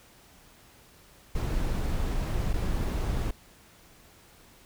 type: noise with dropouts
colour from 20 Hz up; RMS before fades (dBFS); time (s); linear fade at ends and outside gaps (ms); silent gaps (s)
brown; -28; 1.35-3.31; 5; 2.532-2.538
effects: pink hiss -56 dBFS RMS until 4.65 s